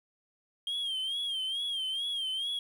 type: tone with vibrato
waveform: sine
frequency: 3206 Hz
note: G7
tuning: 38 cents sharp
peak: -28 dBFS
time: 0.67-2.59 s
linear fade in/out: 2 ms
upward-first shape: sine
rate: 2.3 Hz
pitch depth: 86 cents each way
effects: tanh soft clip ceiling -30 dBFS + 10-bit